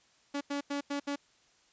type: tone bursts at uneven times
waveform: sawtooth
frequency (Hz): 284.5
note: C#4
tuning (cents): +45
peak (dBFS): -28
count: 5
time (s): 0.34-0.41 / 0.5-0.61 / 0.7-0.81 / 0.9-1 / 1.07-1.16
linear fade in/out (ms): 10
effects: white hiss -66 dBFS RMS until 1.72 s + resampled to 16000 Hz